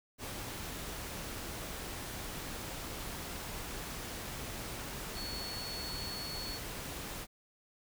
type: tone in noise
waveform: sine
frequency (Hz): 4400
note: C#8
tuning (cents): -14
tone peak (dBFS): -41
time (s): 5.14-6.6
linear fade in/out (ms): 50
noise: pink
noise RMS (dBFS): -42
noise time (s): 0.18-7.27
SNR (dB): -2
effects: none